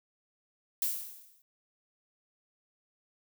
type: noise with exponential decay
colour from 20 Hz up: violet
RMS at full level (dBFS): -28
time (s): 0.82-1.42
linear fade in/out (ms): 1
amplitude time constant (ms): 130
effects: none